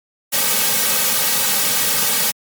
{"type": "noise with comb filter", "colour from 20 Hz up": "white", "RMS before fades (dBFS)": -17, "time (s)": [0.32, 2.32], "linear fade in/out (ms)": 20, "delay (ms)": 2.9, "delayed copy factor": -0.9, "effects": ["high-pass 150 Hz 12 dB/octave", "MP3 96 kbps"]}